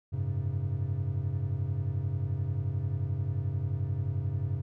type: chord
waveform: triangle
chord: F# suspended second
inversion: none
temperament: equal with one note detuned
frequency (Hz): 92.5 / 103.83 / 135.04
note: F#2 / G#2 / C#3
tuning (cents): 0 / 0 / -45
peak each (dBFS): -31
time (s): 0.12-4.62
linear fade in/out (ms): 20
effects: none